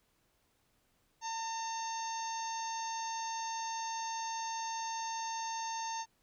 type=harmonic tone; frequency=905 Hz; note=A5; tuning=48 cents sharp; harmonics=1 / 2 / 3 / 4 / 5 / 6 / 7; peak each=-37 / -49 / -51 / -52 / -51 / -50 / -44 dBFS; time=1.21-6.06 s; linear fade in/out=50 ms; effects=pink hiss -74 dBFS RMS until 6.22 s